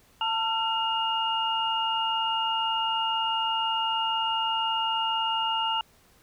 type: tone cluster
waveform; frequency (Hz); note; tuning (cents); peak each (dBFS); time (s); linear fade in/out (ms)
sine; 897 / 1362 / 2842; A5 / F6 / F7; +33 / -44 / +30; -27 / -33 / -28; 0.21-5.81; 2
effects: pink hiss -60 dBFS RMS until 6.22 s